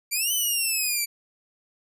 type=exponential two-way sweep; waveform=5% pulse; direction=up then down; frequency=2309 to 3051 to 2309 Hz; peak=-14 dBFS; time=0.11-1.06 s; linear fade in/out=20 ms; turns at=0.33 s; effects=resampled to 32000 Hz